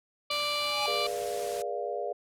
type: harmonic tone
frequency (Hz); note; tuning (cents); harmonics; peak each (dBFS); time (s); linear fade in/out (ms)
587.3; D5; 0; 1 / 2 / 4 / 5 / 6 / 7 / 8; -36 / -34 / -35 / -36 / -39 / -35 / -39; 0.3-1.07; 5
type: noise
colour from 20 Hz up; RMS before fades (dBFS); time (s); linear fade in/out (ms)
white; -41; 0.31-1.62; 0
type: tone with exponential growth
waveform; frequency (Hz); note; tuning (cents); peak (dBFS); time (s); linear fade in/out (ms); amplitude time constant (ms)
square; 830.6; G#5; 0; -29; 0.48-0.86; 1; 81
type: chord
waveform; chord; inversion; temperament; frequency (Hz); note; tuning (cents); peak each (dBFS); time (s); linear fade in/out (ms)
sine; G# diminished seventh; none; equal with one note detuned; 415.3 / 484.3 / 587.3 / 698.5; G#4 / B4 / D5 / F5; 0 / -34 / 0 / 0; -36; 0.87-2.13; 10
effects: low-pass 11000 Hz 12 dB/octave